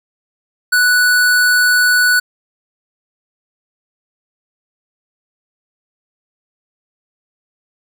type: tone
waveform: square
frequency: 1480 Hz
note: F#6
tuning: in tune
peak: -10 dBFS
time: 0.72-2.2 s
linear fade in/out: 10 ms
effects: none